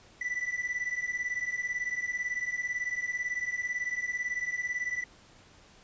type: beating tone pair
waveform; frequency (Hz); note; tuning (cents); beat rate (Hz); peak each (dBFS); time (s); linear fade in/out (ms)
triangle; 1964 / 1982; B6 / B6; -10 / +6; 18; -33 / -31; 0.21-5.04; 5
effects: pink hiss -57 dBFS RMS until 5.83 s + resampled to 16000 Hz